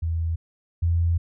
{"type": "tone pair in turn", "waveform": "sine", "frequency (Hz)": [82.41, 84.63], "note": ["E2", "E2"], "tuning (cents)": [0, 46], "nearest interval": "unison", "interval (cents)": 46, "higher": "second", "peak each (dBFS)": [-22, -18], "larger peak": "second", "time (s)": [[0.02, 0.36], [0.82, 1.18]], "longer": "second", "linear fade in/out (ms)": 10, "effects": []}